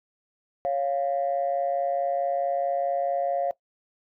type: tone pair together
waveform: sine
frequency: 554.4 / 699 Hz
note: C#5 / F5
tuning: 0 / +1 cents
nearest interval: major third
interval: 401 cents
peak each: -25 dBFS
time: 0.65-3.51 s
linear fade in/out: 0 ms
effects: noise-tail reverb RT60 0.1 s tail -19 dB re dry + tanh soft clip ceiling -17 dBFS